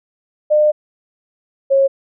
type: tone pair in turn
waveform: sine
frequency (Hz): 604 / 544.8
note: D5 / C#5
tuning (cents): +48 / -30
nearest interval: major second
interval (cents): 178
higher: first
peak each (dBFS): -9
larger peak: neither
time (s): 0.5-0.72 / 1.7-1.88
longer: first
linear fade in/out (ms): 20
effects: none